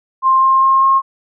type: tone with pitch steps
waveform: sine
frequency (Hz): 1055 / 1061.7 / 1068.5 / 1075.3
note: C6 / C6 / C6 / C6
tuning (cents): +14 / +25 / +36 / +47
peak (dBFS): -8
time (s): 0.22-1.02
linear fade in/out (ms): 50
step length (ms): 200
effects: none